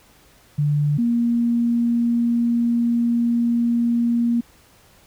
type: tone pair in turn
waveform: sine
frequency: 146.83 / 235.8 Hz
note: D3 / A#3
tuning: 0 / +20 cents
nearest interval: minor sixth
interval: 820 cents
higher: second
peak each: -16 dBFS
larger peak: neither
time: 0.58-0.98 / 0.98-4.41 s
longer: second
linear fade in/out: 10 ms
effects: pink hiss -53 dBFS RMS until 5.06 s